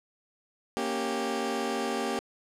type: chord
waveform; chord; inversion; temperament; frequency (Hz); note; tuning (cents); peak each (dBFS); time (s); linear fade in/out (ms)
20% pulse; G diminished; first; equal; 233.1 / 277.2 / 392; Bb3 / Db4 / G4; 0 / 0 / 0; -28 / -30 / -27; 0.77-2.19; 0
effects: low-pass 10000 Hz 12 dB/octave